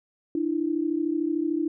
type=tone pair together; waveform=sine; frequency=301.2 / 334.6 Hz; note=D4 / E4; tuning=+44 / +26 cents; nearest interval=major second; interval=182 cents; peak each=-26 dBFS; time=0.35-1.68 s; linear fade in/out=2 ms; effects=none